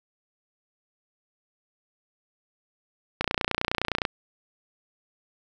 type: click train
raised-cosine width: 0.3 ms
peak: -8 dBFS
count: 26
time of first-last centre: 3.21-4.052 s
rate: 29.7 Hz
effects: none